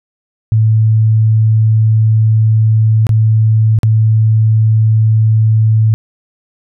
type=tone with dropouts; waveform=sine; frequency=110 Hz; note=A2; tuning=in tune; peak=-6 dBFS; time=0.52-5.94 s; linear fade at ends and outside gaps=0 ms; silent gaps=3.068-3.092 / 3.788-3.832 s; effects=none